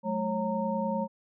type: tone cluster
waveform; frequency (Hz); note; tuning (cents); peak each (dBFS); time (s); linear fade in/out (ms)
sine; 185 / 215.1 / 546 / 922; F#3 / A3 / C#5 / A#5; 0 / -39 / -26 / -19; -36 / -31 / -32 / -33; 0.03-1.08; 50
effects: none